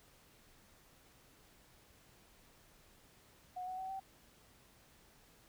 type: tone with pitch steps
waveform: sine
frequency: 730 / 743.6 / 757.5 / 771.6 Hz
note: F#5 / F#5 / F#5 / G5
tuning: -24 / +8 / +40 / -28 cents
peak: -40 dBFS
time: 3.56-4 s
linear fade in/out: 10 ms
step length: 110 ms
effects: pink hiss -65 dBFS RMS until 5.48 s